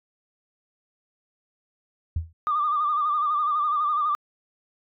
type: tone with exponential decay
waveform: sine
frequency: 81.9 Hz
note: E2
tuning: 11 cents flat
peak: -19 dBFS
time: 2.16-2.33 s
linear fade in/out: 5 ms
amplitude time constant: 36 ms
type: tone with vibrato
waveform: sine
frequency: 1197 Hz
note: D6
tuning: 33 cents sharp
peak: -20 dBFS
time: 2.47-4.15 s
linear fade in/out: 0 ms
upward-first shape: sine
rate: 12 Hz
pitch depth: 62 cents each way
effects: tanh soft clip ceiling -15 dBFS